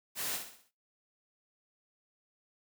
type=noise with echo; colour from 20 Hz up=white; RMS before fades=-36 dBFS; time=0.15-0.4 s; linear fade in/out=50 ms; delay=63 ms; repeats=5; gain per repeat=-7 dB; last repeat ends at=0.715 s; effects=noise-tail reverb RT60 0.3 s tail -20 dB re dry + high-pass 100 Hz 12 dB/octave